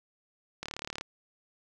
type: click train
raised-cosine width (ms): 0.2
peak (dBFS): -19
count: 15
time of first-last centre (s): 0.63-1.01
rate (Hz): 36.8
effects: none